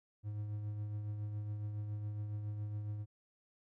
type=tone with tremolo; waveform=triangle; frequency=104.8 Hz; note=G#2; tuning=16 cents sharp; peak=-34 dBFS; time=0.23-3.06 s; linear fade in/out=50 ms; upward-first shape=triangle; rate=7.2 Hz; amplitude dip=40%; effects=none